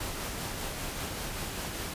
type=noise with tremolo; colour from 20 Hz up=pink; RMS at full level=-35 dBFS; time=0-1.94 s; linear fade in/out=5 ms; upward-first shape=sine; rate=5.1 Hz; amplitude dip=25%; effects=resampled to 32000 Hz